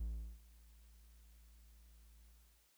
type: tone with ADSR envelope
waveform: triangle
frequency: 56 Hz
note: A1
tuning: 31 cents sharp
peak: -35 dBFS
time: 0-2.71 s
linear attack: 7 ms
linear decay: 380 ms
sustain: -23 dB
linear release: 450 ms
effects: white hiss -73 dBFS RMS until 2.77 s